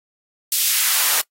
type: noise with high-pass filter sweep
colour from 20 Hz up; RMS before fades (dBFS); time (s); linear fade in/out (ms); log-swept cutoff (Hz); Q
white; -18; 0.52-1.21; 2; 4100 to 580; 0.88
effects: noise-tail reverb RT60 0.1 s tail -23 dB re dry + AAC 48 kbps